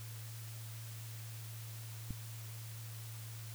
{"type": "click", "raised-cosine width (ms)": 5, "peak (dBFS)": -28, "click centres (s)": 2.107, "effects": ["added 112 Hz sine -45 dBFS peak until 3.54 s", "white hiss -53 dBFS RMS until 3.54 s"]}